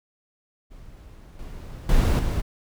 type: noise with level steps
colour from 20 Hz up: brown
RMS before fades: -44 / -37 / -18 / -24 dBFS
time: 0.7-2.42 s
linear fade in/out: 20 ms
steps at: 1.39 / 1.89 / 2.19 s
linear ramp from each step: 2 ms
effects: none